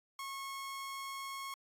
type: tone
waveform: sawtooth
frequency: 1092 Hz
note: C#6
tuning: 26 cents flat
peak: -37 dBFS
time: 0.19-1.54 s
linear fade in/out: 2 ms
effects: AAC 64 kbps